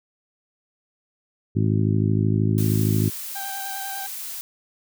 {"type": "harmonic tone", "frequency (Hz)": 53, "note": "G#1", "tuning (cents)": 36, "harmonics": [2, 3, 4, 5, 6, 7], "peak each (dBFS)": [-20, -24, -26, -28, -30, -31], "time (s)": [1.55, 3.1], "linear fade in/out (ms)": 20}
{"type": "noise", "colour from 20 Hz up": "blue", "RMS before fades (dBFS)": -33, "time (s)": [2.58, 4.41], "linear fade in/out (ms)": 0}
{"type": "tone with vibrato", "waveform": "30% pulse", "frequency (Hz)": 784, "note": "G5", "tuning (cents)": 0, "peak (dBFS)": -29, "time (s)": [3.35, 4.07], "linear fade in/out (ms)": 10, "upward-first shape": "square", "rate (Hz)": 10, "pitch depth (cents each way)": 14}
{"effects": []}